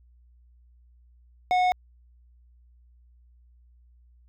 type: tone with tanh clipping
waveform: sine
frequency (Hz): 730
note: F#5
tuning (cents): -24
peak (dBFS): -21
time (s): 1.51-1.72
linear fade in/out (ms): 0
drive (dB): 11
effects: added 60 Hz sine -54 dBFS peak until 4.28 s